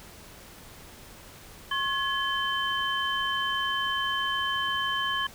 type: tone cluster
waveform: sine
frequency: 1081 / 1695 / 3086 Hz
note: C#6 / G#6 / G7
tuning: -44 / +35 / -28 cents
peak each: -30 dBFS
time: 1.71-5.27 s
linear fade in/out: 5 ms
effects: pink hiss -48 dBFS RMS until 5.34 s